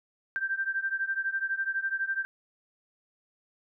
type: beating tone pair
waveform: sine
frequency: 1568 / 1580 Hz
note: G6 / G6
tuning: 0 / +13 cents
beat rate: 12 Hz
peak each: -30 / -32 dBFS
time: 0.36-2.25 s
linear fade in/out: 0 ms
effects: none